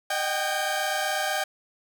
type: tone cluster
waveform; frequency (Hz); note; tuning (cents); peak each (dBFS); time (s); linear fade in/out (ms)
sawtooth; 613 / 760 / 788 / 1604; D#5 / F#5 / G5 / G6; -26 / +46 / +9 / +39; -27; 0.1-1.44; 5
effects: none